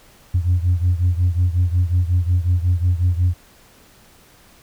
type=beating tone pair; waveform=sine; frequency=87.31 / 92.81 Hz; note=F2 / F#2; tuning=0 / +6 cents; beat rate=5.5 Hz; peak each=-15 / -18 dBFS; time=0.34-3.34 s; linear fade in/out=10 ms; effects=tanh soft clip ceiling -10 dBFS + pink hiss -50 dBFS RMS until 4.62 s